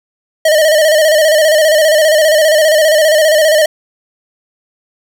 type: tone with vibrato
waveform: square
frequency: 620 Hz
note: D#5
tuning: 6 cents flat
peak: -7 dBFS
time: 0.45-3.66 s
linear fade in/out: 5 ms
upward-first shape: square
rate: 15 Hz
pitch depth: 54 cents each way
effects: none